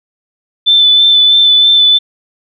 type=tone with vibrato; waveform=sine; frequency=3520 Hz; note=A7; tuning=in tune; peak=-4 dBFS; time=0.66-1.99 s; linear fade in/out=20 ms; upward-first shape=sine; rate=3.1 Hz; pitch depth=17 cents each way; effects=none